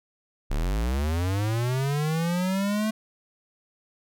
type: linear sweep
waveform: square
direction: up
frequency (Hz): 32.29 to 220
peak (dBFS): -24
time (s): 0.5-2.91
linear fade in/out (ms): 10
effects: none